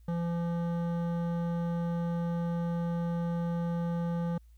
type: tone with hard clipping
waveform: triangle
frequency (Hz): 170.4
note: F3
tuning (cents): -42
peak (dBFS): -31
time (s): 0.08-4.38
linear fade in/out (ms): 5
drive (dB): 17
effects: added 57 Hz sine -53 dBFS peak until 4.57 s + white hiss -75 dBFS RMS until 4.57 s